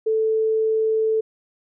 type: tone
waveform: sine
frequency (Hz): 440.2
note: A4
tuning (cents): +1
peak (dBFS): -17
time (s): 0.06-1.21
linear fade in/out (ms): 10
effects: none